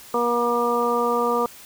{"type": "harmonic tone", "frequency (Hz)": 238.8, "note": "A#3", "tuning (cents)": 42, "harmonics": [1, 2, 3, 4, 5], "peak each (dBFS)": [-28, -22, -29, -26, -24], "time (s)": [0.14, 1.46], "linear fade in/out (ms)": 2, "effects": ["white hiss -44 dBFS RMS until 1.65 s"]}